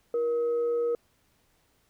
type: tone with frequency modulation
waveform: sine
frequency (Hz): 474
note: A#4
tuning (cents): +29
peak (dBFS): -24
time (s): 0.14-0.95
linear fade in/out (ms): 2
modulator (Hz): 802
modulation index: 0.2
effects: pink hiss -68 dBFS RMS until 1.89 s